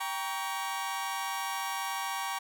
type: chord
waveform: sawtooth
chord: G diminished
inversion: none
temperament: just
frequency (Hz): 784 / 940.8 / 1128.9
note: G5 / Bb5 / Db6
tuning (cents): 0 / +16 / +31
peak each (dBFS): -33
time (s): 0-2.39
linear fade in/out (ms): 10
effects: none